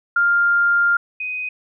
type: tone pair in turn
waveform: sine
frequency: 1400 / 2502 Hz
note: F6 / D#7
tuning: +4 / +9 cents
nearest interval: minor seventh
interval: 1005 cents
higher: second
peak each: -13 / -23 dBFS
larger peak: first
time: 0.16-0.97 / 1.2-1.49 s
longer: first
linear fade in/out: 5 ms
effects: none